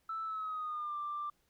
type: tone with pitch glide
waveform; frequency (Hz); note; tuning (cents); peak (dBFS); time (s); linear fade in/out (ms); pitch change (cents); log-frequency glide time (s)
sine; 1318.5 to 1181.5; E6 to D6; 0 to +10; -35; 0.09-1.3; 5; -190; 0.24-0.97
effects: tanh soft clip ceiling -31 dBFS + pink hiss -75 dBFS RMS until 1.49 s